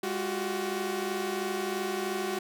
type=tone cluster; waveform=sawtooth; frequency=204.8 / 353.9 / 376.9 Hz; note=G#3 / F4 / F#4; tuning=-24 / +23 / +32 cents; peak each=-33 / -32 / -28 dBFS; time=0.03-2.39 s; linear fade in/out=5 ms; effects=none